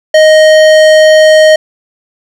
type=tone with tanh clipping; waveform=sine; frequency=623 Hz; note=D#5; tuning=2 cents sharp; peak=-3 dBFS; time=0.14-1.56 s; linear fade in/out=5 ms; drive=18 dB; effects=none